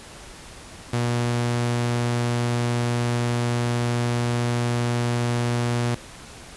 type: tone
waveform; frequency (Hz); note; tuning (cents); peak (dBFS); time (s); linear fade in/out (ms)
sawtooth; 120; B2; -49; -17; 0.93-5.95; 5
effects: pink hiss -42 dBFS RMS until 6.56 s + resampled to 24000 Hz